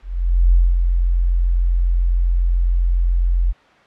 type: tone with ADSR envelope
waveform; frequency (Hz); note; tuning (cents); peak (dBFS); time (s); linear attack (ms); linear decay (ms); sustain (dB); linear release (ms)
sine; 43.65; F1; 0; -8; 0.02-3.53; 510; 220; -5; 28
effects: white hiss -49 dBFS RMS until 3.86 s + low-pass 2000 Hz 12 dB/octave